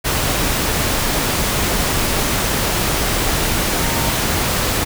sine tone in noise, 916 Hz, A#5, 31 cents flat, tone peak -28 dBFS, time 3.82-4.12 s, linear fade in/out 20 ms, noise pink, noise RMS -18 dBFS, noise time 0.04-4.85 s, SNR -13 dB, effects none

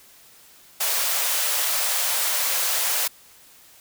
white high-pass noise, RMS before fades -23 dBFS, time 0.8-3.08 s, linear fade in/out 10 ms, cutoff 490 Hz, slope 48 dB/octave, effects white hiss -51 dBFS RMS until 3.8 s

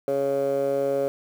15% pulse tone with band-pass filter, 138.59 Hz, C#3, in tune, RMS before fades -24 dBFS, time 0.08-1.08 s, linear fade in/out 0 ms, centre 520 Hz, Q 4.8, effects 8-bit

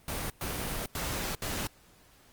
pink noise bursts at uneven times, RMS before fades -34 dBFS, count 4, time 0.08-0.3 / 0.41-0.86 / 0.95-1.35 / 1.42-1.67 s, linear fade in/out 2 ms, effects pink hiss -60 dBFS RMS until 2.32 s + Opus 32 kbps

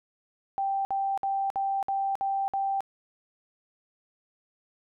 sine tone bursts, 784 Hz, G5, in tune, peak -25 dBFS, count 7, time 0.58-2.806 s, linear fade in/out 0 ms, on 270 ms, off 56 ms, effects none

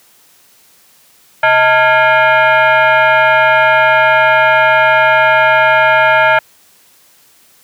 sine tone with frequency modulation, 130.81 Hz, C3, in tune, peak -6 dBFS, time 1.43-6.39 s, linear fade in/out 5 ms, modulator 763 Hz, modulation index 2.5, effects white hiss -48 dBFS RMS until 7.63 s + high-pass 80 Hz 12 dB/octave

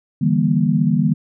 sine chord, E half-diminished seventh, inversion third, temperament just, 148.33 / 164.81 / 197.78 / 237.3 Hz, D3 / E3 / G3 / Bb3, +18 / 0 / +16 / +31 cents, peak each -19 dBFS, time 0.21-1.14 s, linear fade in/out 10 ms, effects none

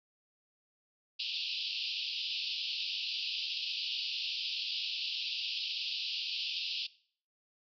pink band-pass noise, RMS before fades -37 dBFS, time 1.19-6.87 s, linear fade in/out 10 ms, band 2600 to 5100 Hz, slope 96 dB/octave, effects noise-tail reverb RT60 0.5 s tail -19 dB re dry

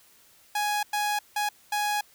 sawtooth tone bursts at uneven times, 832 Hz, G#5, 3 cents sharp, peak -21 dBFS, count 4, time 0.55-0.83 / 0.93-1.19 / 1.36-1.49 / 1.72-2.01 s, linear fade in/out 5 ms, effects white hiss -58 dBFS RMS until 2.14 s

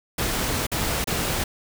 pink noise with dropouts, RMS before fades -25 dBFS, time 0.18-1.44 s, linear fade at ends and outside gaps 5 ms, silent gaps 0.668-0.716 / 1.043-1.072 s, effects none

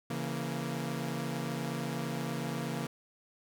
sawtooth chord, A# diminished, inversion first, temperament equal with one note detuned, 138.59 / 167.02 / 233.1 Hz, C#3 / E3 / A#3, 0 / +23 / 0 cents, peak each -34 dBFS, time 0.1-2.87 s, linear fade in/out 5 ms, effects none

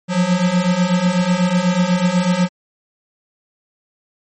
square beating tone pair, 174.61 / 182.71 Hz, F3 / F#3, 0 / -22 cents, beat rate 8.1 Hz, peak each -19 / -16 dBFS, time 0.08-2.49 s, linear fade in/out 50 ms, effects MP3 32 kbps

